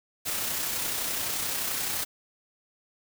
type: noise with amplitude modulation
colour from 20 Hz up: white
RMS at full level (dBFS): -29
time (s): 0.25-2.05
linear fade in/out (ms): 20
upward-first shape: sine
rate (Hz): 31.6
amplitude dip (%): 30
effects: none